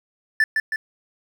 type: tone with echo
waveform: triangle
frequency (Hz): 1760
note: A6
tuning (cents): 0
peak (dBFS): -12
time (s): 0.4-0.44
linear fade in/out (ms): 2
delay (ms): 160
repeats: 2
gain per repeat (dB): -4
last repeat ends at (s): 0.76
effects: 9-bit